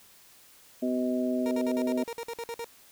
harmonic tone, 126 Hz, B2, 35 cents sharp, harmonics 2 / 3 / 4 / 5, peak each -27 / -34 / -41 / -32 dBFS, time 0.82-2.04 s, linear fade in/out 10 ms
30% pulse tone bursts, 466.2 Hz, A#4, in tune, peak -31 dBFS, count 12, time 1.46-2.644 s, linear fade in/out 0 ms, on 51 ms, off 52 ms
effects white hiss -56 dBFS RMS until 2.91 s

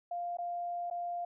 sine tone with dropouts, 698.5 Hz, F5, in tune, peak -34 dBFS, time 0.11-1.25 s, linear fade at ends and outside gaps 5 ms, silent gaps 0.371-0.385 / 0.901-0.91 s, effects none

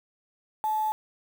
sine tone with quantisation, 863 Hz, A5, 34 cents flat, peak -24 dBFS, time 0.64-0.92 s, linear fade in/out 0 ms, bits 7, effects none

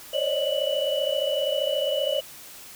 sine tone cluster, 534 / 567 / 587 / 622 / 2957 Hz, C5 / C#5 / D5 / D#5 / F#7, +35 / +39 / -1 / -1 / -2 cents, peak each -29 dBFS, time 0.13-2.21 s, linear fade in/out 10 ms, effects white hiss -44 dBFS RMS until 2.75 s

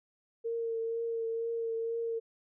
sine tone with vibrato, 458 Hz, A#4, 31 cents flat, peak -31 dBFS, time 0.44-2.2 s, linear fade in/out 20 ms, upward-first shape triangle, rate 2.1 Hz, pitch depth 22 cents each way, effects none

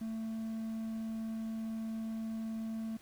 triangle tone, 222.7 Hz, A3, 21 cents sharp, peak -34 dBFS, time 0.01-2.97 s, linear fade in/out 5 ms, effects pink hiss -60 dBFS RMS until 3.01 s

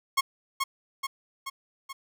sawtooth tone with echo, 1087 Hz, C#6, 34 cents flat, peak -17 dBFS, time 0.17-0.21 s, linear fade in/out 10 ms, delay 430 ms, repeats 4, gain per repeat -4 dB, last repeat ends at 1.93 s, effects none

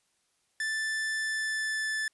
45% pulse tone with pitch glide, 1760 to 1748.9 Hz, A6 to A6, 0 to -11 cents, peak -29 dBFS, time 0.6-2.08 s, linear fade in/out 2 ms, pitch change -11 cents, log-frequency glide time 1.17-1.89 s, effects white hiss -73 dBFS RMS until 2.13 s + resampled to 24000 Hz

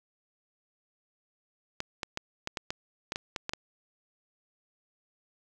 clicks, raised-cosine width 0.2 ms, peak -15 dBFS, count 11, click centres 1.804 / 2.032 / 2.174 / 2.474 / 2.572 / 2.705 / 3.121 / 3.159 / 3.362 / 3.494 / 3.535 s, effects none

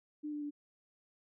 sine tone with pitch steps, 299.7 / 295.7 / 291.8 Hz, D4 / D4 / D4, +35 / +12 / -11 cents, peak -37 dBFS, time 0.23-0.509 s, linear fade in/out 20 ms, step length 93 ms, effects none

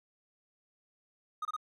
triangle tone bursts, 1244.5 Hz, D#6, in tune, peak -31 dBFS, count 3, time 1.42-1.565 s, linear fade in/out 5 ms, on 31 ms, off 26 ms, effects none

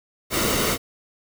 pink noise with comb filter, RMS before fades -22 dBFS, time 0.3-0.78 s, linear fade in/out 50 ms, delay 1.2 ms, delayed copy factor -0.55, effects none

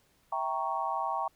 sine chord, E diminished seventh, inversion none, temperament equal with one note detuned, 656.2 / 784 / 932.3 / 1108.7 Hz, E5 / G5 / Bb5 / Db6, -8 / 0 / 0 / 0 cents, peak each -38 / -34 / -34 / -34 dBFS, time 0.32-1.28 s, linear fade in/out 5 ms, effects pink hiss -68 dBFS RMS until 1.35 s

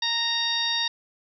harmonic tone, 929 Hz, A#5, 6 cents flat, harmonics 1 / 2 / 3 / 4 / 5 / 6, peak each -34 / -31 / -36 / -25 / -31 / -34 dBFS, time 0.02-0.88 s, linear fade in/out 5 ms, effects none

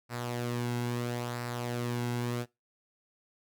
sawtooth tone with flanger, 120.7 Hz, B2, 39 cents flat, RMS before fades -34 dBFS, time 0.09-2.46 s, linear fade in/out 50 ms, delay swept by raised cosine 0.3 to 1.7 ms, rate 0.75 Hz, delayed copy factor -0.5, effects noise-tail reverb RT60 0.2 s tail -21 dB re dry + Opus 48 kbps

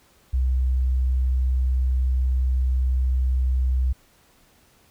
sine tone, 63.9 Hz, C2, 40 cents flat, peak -18 dBFS, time 0.33-3.93 s, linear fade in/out 10 ms, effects pink hiss -58 dBFS RMS until 4.9 s

